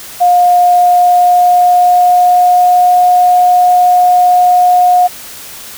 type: tone with pitch glide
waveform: sine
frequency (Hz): 712 to 720.3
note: F5 to F#5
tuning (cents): +33 to -47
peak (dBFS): -4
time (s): 0.2-5.08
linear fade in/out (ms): 20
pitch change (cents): +20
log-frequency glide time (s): 0.71-2.9
effects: white hiss -29 dBFS RMS until 5.77 s